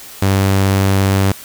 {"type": "tone", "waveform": "sawtooth", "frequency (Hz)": 97.2, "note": "G2", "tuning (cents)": -14, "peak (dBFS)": -7, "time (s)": [0.22, 1.32], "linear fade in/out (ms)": 5, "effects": ["white hiss -35 dBFS RMS until 1.44 s"]}